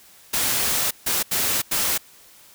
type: noise bursts at uneven times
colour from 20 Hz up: white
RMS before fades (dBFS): -22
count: 4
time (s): 0.33-0.91 / 1.06-1.23 / 1.31-1.62 / 1.71-1.98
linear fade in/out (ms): 10
effects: white hiss -50 dBFS RMS until 2.54 s